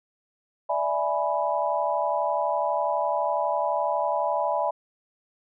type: chord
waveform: sine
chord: E dominant seventh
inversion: third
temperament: equal with one note detuned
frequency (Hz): 587.3 / 659.3 / 837.4 / 987.8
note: D5 / E5 / G#5 / B5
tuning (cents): 0 / 0 / +14 / 0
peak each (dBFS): -28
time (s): 0.69-4.71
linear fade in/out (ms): 10
effects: none